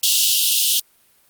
pink high-pass noise, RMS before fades -17 dBFS, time 0.03-0.8 s, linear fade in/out 5 ms, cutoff 2800 Hz, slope 96 dB/octave, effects white hiss -57 dBFS RMS until 1.29 s + Opus 48 kbps

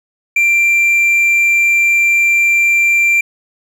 triangle tone, 2363 Hz, D7, 10 cents sharp, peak -7 dBFS, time 0.36-3.21 s, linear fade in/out 5 ms, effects none

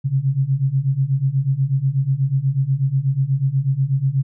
sine beating tone pair, 130.8 / 139 Hz, C3 / C#3, 0 / +5 cents, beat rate 8.2 Hz, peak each -20 / -18 dBFS, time 0.04-4.23 s, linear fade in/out 20 ms, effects none

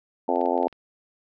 harmonic tone, 87.31 Hz, F2, in tune, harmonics 3 / 4 / 5 / 6 / 7 / 8 / 9 / 10, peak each -29 / -29 / -29 / -29 / -29 / -29 / -29 / -29 dBFS, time 0.28-0.68 s, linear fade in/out 5 ms
clicks, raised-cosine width 0.3 ms, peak -32 dBFS, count 7, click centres 0.359 / 0.413 / 0.459 / 0.578 / 0.629 / 0.682 / 0.727 s
effects none

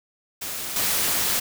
white noise with level steps, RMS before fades -31 / -23 dBFS, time 0.41-1.4 s, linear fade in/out 10 ms, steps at 0.76 s, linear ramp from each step 2 ms, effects none

